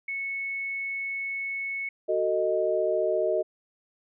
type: tone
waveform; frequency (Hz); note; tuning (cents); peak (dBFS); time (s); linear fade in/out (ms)
sine; 2205; C#7; -10; -29; 0.08-1.89; 5
type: chord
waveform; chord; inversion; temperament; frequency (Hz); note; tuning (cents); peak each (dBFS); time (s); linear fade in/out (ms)
sine; D# diminished; first; just; 373.4 / 448 / 622.3; F#4 / A4 / D#5; +16 / +31 / 0; -28 / -29 / -25; 2.08-3.43; 20
effects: none